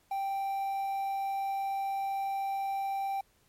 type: tone with quantisation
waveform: triangle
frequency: 784 Hz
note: G5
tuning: in tune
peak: -28 dBFS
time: 0.11-3.21 s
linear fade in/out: 5 ms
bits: 9
effects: pink hiss -68 dBFS RMS until 3.48 s + MP3 64 kbps